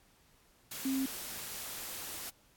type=tone in noise; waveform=sine; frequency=266.9 Hz; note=C4; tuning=35 cents sharp; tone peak=-30 dBFS; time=0.85-1.06 s; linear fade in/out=5 ms; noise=white; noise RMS=-42 dBFS; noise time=0.71-2.3 s; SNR=+9 dB; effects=pink hiss -66 dBFS RMS until 2.56 s + AAC 64 kbps